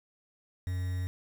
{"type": "tone with quantisation", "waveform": "triangle", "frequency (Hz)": 90.9, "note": "F#2", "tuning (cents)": -30, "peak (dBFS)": -28, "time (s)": [0.67, 1.07], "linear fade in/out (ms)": 0, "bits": 8, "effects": []}